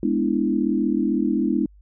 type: chord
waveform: sine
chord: E dominant seventh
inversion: first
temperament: equal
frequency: 207.7 / 246.9 / 293.7 / 329.6 Hz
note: G#3 / B3 / D4 / E4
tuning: 0 / 0 / 0 / 0 cents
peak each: -24 dBFS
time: 0.03-1.66 s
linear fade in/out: 2 ms
effects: added 50 Hz sine -47 dBFS peak until 1.81 s